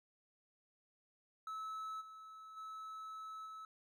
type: tone with level steps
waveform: triangle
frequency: 1300 Hz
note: E6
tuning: 24 cents flat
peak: -40 / -50 / -44 / -46 dBFS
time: 1.47-3.65 s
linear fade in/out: 2 ms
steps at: 2 / 2.56 / 3.45 s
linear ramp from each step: 20 ms
effects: none